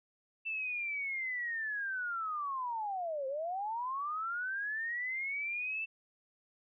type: linear two-way sweep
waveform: sine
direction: down then up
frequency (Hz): 2671 to 519 to 2671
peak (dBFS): -34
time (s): 0.45-5.86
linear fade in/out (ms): 20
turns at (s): 3.27
effects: none